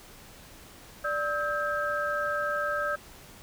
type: tone cluster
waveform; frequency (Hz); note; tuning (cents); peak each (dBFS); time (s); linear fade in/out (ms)
sine; 588 / 1289 / 1586; D5 / E6 / G6; +2 / -39 / +20; -31; 1.04-2.96; 10
effects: pink hiss -50 dBFS RMS until 3.42 s